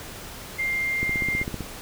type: tone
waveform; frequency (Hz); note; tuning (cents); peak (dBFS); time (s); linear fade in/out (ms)
sine; 2100; C7; +6; -23; 0.58-1.44; 20
type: click train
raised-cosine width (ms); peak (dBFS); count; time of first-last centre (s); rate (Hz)
3; -17; 10; 1.03-1.607; 15.6
effects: pink hiss -39 dBFS RMS until 1.81 s